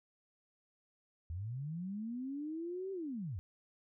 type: linear two-way sweep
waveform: sine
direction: up then down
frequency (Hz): 77.78 to 392 to 77.78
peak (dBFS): -38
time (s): 1.3-3.39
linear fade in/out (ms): 0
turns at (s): 2.92
effects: none